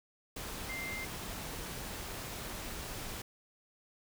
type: tone in noise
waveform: sine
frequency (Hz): 2093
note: C7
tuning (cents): 0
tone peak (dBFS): -39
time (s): 0.69-1.05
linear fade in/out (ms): 5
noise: pink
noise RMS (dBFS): -42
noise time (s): 0.36-3.22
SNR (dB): 0
effects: none